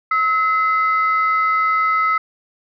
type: tone pair together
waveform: sine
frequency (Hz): 1292 / 2050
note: E6 / C7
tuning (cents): -35 / -36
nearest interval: minor sixth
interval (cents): 799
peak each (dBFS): -14 / -21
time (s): 0.11-2.18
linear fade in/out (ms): 5
effects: tanh soft clip ceiling -8 dBFS